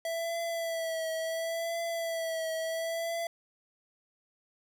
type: tone with vibrato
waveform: square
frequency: 659.3 Hz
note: E5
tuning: in tune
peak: -32 dBFS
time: 0.05-3.27 s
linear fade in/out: 2 ms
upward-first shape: triangle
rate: 0.71 Hz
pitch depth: 43 cents each way
effects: none